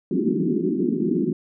white band-pass noise, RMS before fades -22 dBFS, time 0.11-1.33 s, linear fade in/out 2 ms, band 160 to 390 Hz, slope 96 dB/octave, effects none

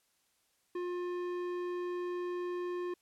square tone with low-pass filter, 355.2 Hz, F4, 29 cents sharp, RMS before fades -37 dBFS, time 0.75-2.94 s, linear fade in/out 5 ms, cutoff 2100 Hz, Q 0.51, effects white hiss -74 dBFS RMS until 3.01 s + low-pass 12000 Hz 12 dB/octave

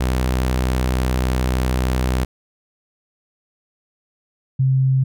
sawtooth / sine tone pair in turn, 63.4 / 132.26 Hz, B1 / C3, +46 / +19 cents, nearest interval octave + minor second, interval 1273 cents, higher second, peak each -13 / -13 dBFS, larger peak neither, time 0-2.25 / 4.59-5.04 s, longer first, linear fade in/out 10 ms, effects none

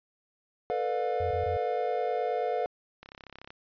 triangle chord, B half-diminished seventh, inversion third, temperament just, 444.5 / 493.9 / 592.7 / 711.2 Hz, A4 / B4 / D5 / F5, +18 / 0 / +16 / +31 cents, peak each -31 / -30 / -34 / -29 dBFS, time 0.7-2.66 s, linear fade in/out 0 ms
sine tone bursts, 87.31 Hz, F2, in tune, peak -33 dBFS, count 3, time 1.2-1.57 s, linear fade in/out 5 ms, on 110 ms, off 20 ms
click train, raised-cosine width 0.3 ms, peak -29 dBFS, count 17, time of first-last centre 3.03-3.505 s, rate 33.7 Hz
effects resampled to 11025 Hz

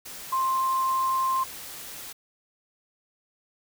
sine tone in noise, 1052 Hz, C6, 9 cents sharp, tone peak -22 dBFS, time 0.32-1.44 s, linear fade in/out 10 ms, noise white, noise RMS -40 dBFS, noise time 0.05-2.13 s, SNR +15 dB, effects none

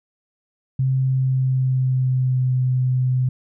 sine tone with pitch glide, 131.8 to 127.83 Hz, C3 to C3, +13 to -40 cents, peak -16 dBFS, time 0.79-3.29 s, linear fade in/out 5 ms, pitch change -53 cents, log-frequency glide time 0.95-2.54 s, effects none

